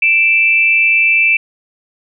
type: tone pair together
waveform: sine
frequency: 2349 / 2641 Hz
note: D7 / E7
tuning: 0 / +3 cents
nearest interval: major second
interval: 203 cents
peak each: -11 dBFS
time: 0.02-1.37 s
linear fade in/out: 5 ms
effects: none